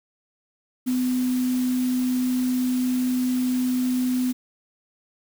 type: tone in noise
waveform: sine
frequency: 252.2 Hz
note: B3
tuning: 36 cents sharp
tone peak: -20 dBFS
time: 0.86-4.33 s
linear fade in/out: 20 ms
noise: white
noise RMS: -38 dBFS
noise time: 0.86-4.33 s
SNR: +15 dB
effects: none